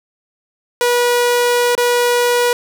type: tone with dropouts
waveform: sawtooth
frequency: 484.7 Hz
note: B4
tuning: 32 cents flat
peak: -8 dBFS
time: 0.81-2.53 s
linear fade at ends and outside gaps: 1 ms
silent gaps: 1.752-1.778 s
effects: none